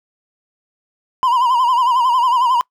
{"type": "tone with vibrato", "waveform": "triangle", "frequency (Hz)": 987.8, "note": "B5", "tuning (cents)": 0, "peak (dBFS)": -10, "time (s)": [1.23, 2.61], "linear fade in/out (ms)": 0, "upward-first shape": "sine", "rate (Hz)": 11, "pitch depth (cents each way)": 98, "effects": ["noise-tail reverb RT60 0.1 s tail -23 dB re dry"]}